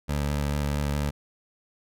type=tone with vibrato; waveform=20% pulse; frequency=72.4 Hz; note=D2; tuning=24 cents flat; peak=-20 dBFS; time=0.08-1.11 s; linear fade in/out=20 ms; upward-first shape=square; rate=4.6 Hz; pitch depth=16 cents each way; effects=none